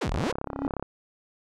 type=exponential two-way sweep; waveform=sawtooth; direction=down then up; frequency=591 to 32.09 to 591 Hz; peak=-22 dBFS; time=0.01-0.32 s; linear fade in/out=10 ms; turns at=0.11 s
type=click train; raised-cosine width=1 ms; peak=-17 dBFS; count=25; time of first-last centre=0.12-0.826 s; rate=34 Hz
type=tone with exponential growth; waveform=triangle; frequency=277.4 Hz; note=C#4; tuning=1 cent sharp; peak=-20 dBFS; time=0.46-0.67 s; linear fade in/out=1 ms; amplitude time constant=44 ms
effects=low-pass 7000 Hz 12 dB/octave